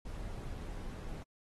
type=noise; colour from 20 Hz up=brown; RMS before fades=-42 dBFS; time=0.05-1.23 s; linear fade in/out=5 ms; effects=AAC 32 kbps